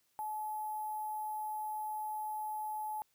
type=tone with sample-and-hold; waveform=sine; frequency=856 Hz; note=A5; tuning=48 cents flat; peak=-36 dBFS; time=0.19-3.02 s; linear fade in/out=0 ms; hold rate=11025 Hz; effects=white hiss -75 dBFS RMS until 3.14 s